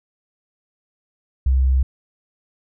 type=tone; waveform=sine; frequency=65.41 Hz; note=C2; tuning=in tune; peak=-13 dBFS; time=1.46-1.83 s; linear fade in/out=5 ms; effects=none